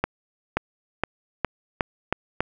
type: accelerating click train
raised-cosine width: 0.5 ms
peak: -6 dBFS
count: 7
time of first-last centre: 0.04-2.406 s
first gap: 530 ms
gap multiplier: 0.88
effects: none